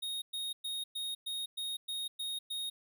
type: tone bursts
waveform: square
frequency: 3729 Hz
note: A#7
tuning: in tune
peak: -36 dBFS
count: 9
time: 0.02-2.7 s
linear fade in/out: 10 ms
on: 200 ms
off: 110 ms
effects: none